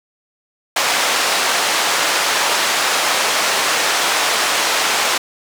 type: band-pass noise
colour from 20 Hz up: pink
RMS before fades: -17 dBFS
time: 0.76-5.18 s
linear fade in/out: 5 ms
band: 690 to 7800 Hz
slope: 12 dB/octave
effects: none